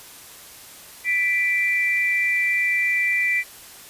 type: tone pair together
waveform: sine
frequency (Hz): 1977.2 / 2349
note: B6 / D7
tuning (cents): +1 / 0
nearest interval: minor third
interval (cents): 299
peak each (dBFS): -21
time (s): 1.04-3.44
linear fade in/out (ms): 50
effects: white hiss -43 dBFS RMS until 3.89 s + resampled to 32000 Hz